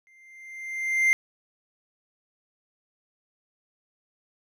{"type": "tone with exponential growth", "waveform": "triangle", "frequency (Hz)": 2093, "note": "C7", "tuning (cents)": 0, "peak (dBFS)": -14, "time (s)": [0.07, 1.13], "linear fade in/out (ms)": 0, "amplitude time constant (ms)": 230, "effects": []}